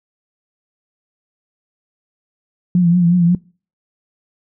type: tone with vibrato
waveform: sine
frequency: 174.61 Hz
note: F3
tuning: in tune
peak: -9 dBFS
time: 2.75-3.35 s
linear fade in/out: 2 ms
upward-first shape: triangle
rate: 5.5 Hz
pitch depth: 69 cents each way
effects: noise-tail reverb RT60 0.4 s tail -25 dB re dry